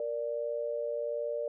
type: tone pair together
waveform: sine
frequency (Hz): 466.8 / 588.1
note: A#4 / D5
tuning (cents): +2 / +2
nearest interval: major third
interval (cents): 400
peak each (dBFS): -35 / -33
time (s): 0-1.48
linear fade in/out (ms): 2
effects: none